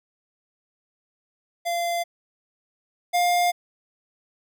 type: tone pair in turn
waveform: square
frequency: 689 / 705.5 Hz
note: F5 / F5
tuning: -24 / +17 cents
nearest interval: unison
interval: 41 cents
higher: second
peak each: -24 / -19 dBFS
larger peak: second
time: 1.65-2.04 / 3.13-3.52 s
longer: neither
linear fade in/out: 20 ms
effects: none